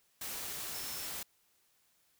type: tone in noise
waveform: sine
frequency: 5330 Hz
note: E8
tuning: 18 cents sharp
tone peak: -48 dBFS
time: 0.74-1.07 s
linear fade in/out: 5 ms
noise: white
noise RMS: -41 dBFS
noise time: 0.21-1.23 s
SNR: -10 dB
effects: white hiss -72 dBFS RMS until 2.19 s